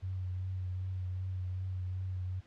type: tone with vibrato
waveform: sine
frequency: 92.5 Hz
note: F#2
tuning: in tune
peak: -34 dBFS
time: 0.02-2.41 s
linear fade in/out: 20 ms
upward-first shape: triangle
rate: 2.6 Hz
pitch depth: 28 cents each way
effects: pink hiss -64 dBFS RMS until 2.46 s + low-pass 4000 Hz 12 dB/octave